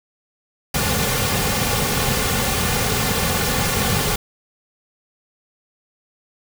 pink noise with comb filter, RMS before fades -20 dBFS, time 0.74-4.16 s, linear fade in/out 5 ms, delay 3.1 ms, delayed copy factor -0.65, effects none

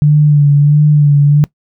sine tone with vibrato, 146.83 Hz, D3, in tune, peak -4 dBFS, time 0.02-1.44 s, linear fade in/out 0 ms, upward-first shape sine, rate 1.5 Hz, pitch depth 38 cents each way, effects noise-tail reverb RT60 0.1 s tail -21 dB re dry

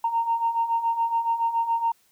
sine beating tone pair, 917 / 924.1 Hz, A#5 / A#5, -29 / -15 cents, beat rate 7.1 Hz, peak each -27 / -22 dBFS, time 0.04-1.92 s, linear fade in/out 5 ms, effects tanh soft clip ceiling -14 dBFS + white hiss -63 dBFS RMS until 2.11 s

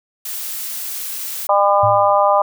blue noise, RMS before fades -26 dBFS, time 0.25-1.47 s, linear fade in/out 5 ms
harmonic tone, 201.1 Hz, G3, 44 cents sharp, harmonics 3 / 4 / 5 / 6, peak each -15 / -16 / -17 / -18 dBFS, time 1.49-2.42 s, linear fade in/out 5 ms
sine tone with exponential decay, 110 Hz, A2, in tune, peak -18 dBFS, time 1.83-2.25 s, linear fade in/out 5 ms, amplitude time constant 90 ms
effects none

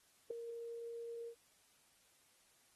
sine tone with ADSR envelope, 466.2 Hz, A#4, in tune, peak -34 dBFS, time 0.3-1.35 s, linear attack 8 ms, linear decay 4 ms, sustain -10 dB, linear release 76 ms, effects white hiss -71 dBFS RMS until 2.75 s + AAC 32 kbps

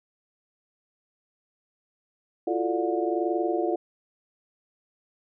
sine tone cluster, 339.2 / 360.5 / 439.4 / 591 / 721 Hz, E4 / F#4 / A4 / D5 / F#5, +50 / -45 / -2 / +11 / -45 cents, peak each -27 / -30 / -31 / -32 / -31 dBFS, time 2.47-3.76 s, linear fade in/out 5 ms, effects none

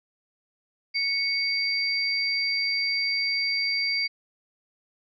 sine tone pair together, 2215 / 4701 Hz, C#7 / D8, -2 / +1 cents, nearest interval octave + minor second, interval 1303 cents, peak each -26 dBFS, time 0.94-4.08 s, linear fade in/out 20 ms, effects none

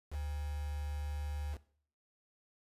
sine tone with quantisation, 73.42 Hz, D2, in tune, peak -36 dBFS, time 0.1-1.58 s, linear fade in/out 50 ms, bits 8, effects noise-tail reverb RT60 0.5 s tail -18 dB re dry + resampled to 32000 Hz

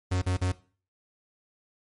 45% pulse tone bursts, 91.6 Hz, F#2, 17 cents flat, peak -24 dBFS, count 3, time 0.11-0.522 s, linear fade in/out 10 ms, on 110 ms, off 41 ms, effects noise-tail reverb RT60 0.4 s tail -18 dB re dry + MP3 48 kbps

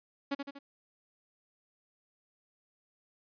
sawtooth tone with echo, 280 Hz, C#4, 18 cents sharp, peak -26 dBFS, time 0.31-0.35 s, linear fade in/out 10 ms, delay 80 ms, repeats 3, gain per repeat -5 dB, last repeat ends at 0.59 s, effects resampled to 11025 Hz

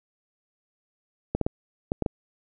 clicks, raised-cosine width 2 ms, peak -11 dBFS, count 6, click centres 1.35 / 1.413 / 1.465 / 1.919 / 2.023 / 2.062 s, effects none

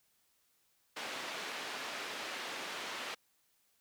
white band-pass noise, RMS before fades -42 dBFS, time 0.96-3.15 s, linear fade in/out 10 ms, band 290 to 3100 Hz, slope 12 dB/octave, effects white hiss -74 dBFS RMS until 3.8 s

